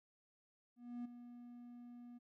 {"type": "tone with ADSR envelope", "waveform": "triangle", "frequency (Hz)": 241.4, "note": "B3", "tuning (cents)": -39, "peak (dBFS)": -39, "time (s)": [0.76, 2.19], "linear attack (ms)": 290, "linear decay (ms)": 10, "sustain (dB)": -11, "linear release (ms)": 20, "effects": []}